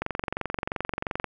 click train, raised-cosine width 0.5 ms, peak -13 dBFS, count 29, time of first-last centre 0.02-1.243 s, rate 22.9 Hz, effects none

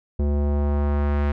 square tone with low-pass filter sweep, 72.3 Hz, D2, 27 cents flat, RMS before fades -21 dBFS, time 0.19-1.32 s, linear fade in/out 5 ms, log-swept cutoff 450 to 2000 Hz, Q 1, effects none

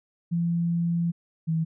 sine tone pair in turn, 170 / 161.82 Hz, F3 / E3, -46 / -32 cents, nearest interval minor second, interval 86 cents, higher first, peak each -22 dBFS, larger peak neither, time 0.31-1.12 / 1.47-1.65 s, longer first, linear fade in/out 20 ms, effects none

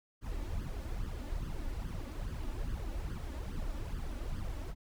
brown noise with flanger, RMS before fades -38 dBFS, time 0.21-4.75 s, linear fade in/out 50 ms, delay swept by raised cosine 0.62 to 3.52 ms, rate 2.4 Hz, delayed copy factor +0.75, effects none

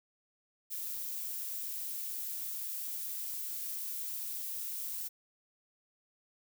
violet noise, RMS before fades -39 dBFS, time 0.7-5.09 s, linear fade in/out 20 ms, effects none

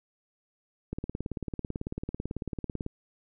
click train, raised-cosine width 3 ms, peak -20 dBFS, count 36, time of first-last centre 0.93-2.864 s, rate 18.1 Hz, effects none

